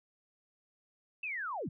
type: linear sweep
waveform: sine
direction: down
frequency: 2691 to 102.6 Hz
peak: -35 dBFS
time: 1.23-1.69 s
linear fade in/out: 5 ms
effects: none